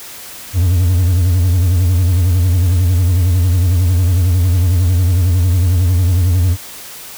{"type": "tone with vibrato", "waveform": "triangle", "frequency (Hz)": 89.4, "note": "F2", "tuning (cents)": 41, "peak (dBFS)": -7, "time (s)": [0.53, 6.57], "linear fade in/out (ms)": 50, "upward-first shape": "sine", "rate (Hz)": 11, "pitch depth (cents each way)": 110, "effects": ["white hiss -32 dBFS RMS until 7.17 s"]}